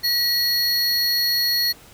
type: tone pair together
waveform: square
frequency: 1925 / 4339 Hz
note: B6 / C#8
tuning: -45 / -38 cents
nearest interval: octave + major second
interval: 1407 cents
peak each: -27 / -19 dBFS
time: 0.03-1.73 s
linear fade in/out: 20 ms
effects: pink hiss -47 dBFS RMS until 1.93 s